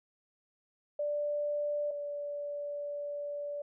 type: tone pair in turn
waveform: sine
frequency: 587.3 / 579.9 Hz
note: D5 / D5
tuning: 0 / -22 cents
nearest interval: unison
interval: 22 cents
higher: first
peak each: -30 / -35 dBFS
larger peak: first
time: 0.99-1.91 / 1.91-3.62 s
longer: second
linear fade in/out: 5 ms
effects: none